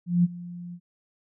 sine tone with ADSR envelope, 175 Hz, F3, 4 cents sharp, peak -15 dBFS, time 0.06-0.8 s, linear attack 180 ms, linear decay 29 ms, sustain -20 dB, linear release 64 ms, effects none

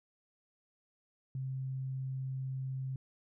sine tone, 132.1 Hz, C3, 17 cents sharp, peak -35 dBFS, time 1.35-2.96 s, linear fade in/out 2 ms, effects none

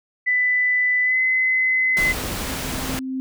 sine tone with pitch glide, 1994 to 2037 Hz, B6 to C7, +16 to -47 cents, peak -16 dBFS, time 0.26-2.13 s, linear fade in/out 20 ms, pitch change +37 cents, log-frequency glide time 1.03-1.19 s
sine tone with exponential growth, 261.8 Hz, C4, 1 cent sharp, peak -22 dBFS, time 1.54-3.2 s, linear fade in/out 0 ms, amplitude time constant 360 ms
pink noise, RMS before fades -27 dBFS, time 1.97-2.99 s, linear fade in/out 0 ms
effects none

